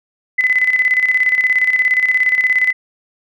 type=tone with tremolo; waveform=sine; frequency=2015 Hz; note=B6; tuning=34 cents sharp; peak=-9 dBFS; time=0.38-2.73 s; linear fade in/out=10 ms; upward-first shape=square; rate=17 Hz; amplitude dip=60%; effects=none